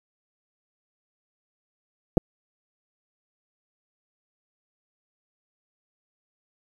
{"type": "clicks", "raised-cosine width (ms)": 2, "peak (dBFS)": -6, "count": 2, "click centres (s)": [2.172, 2.178], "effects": ["8-bit"]}